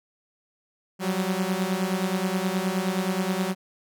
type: beating tone pair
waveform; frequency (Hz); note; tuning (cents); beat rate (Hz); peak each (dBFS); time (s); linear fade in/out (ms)
sawtooth; 182.8 / 192.3; F#3 / G3; -21 / -33; 9.5; -23; 0.99-3.55; 50
effects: none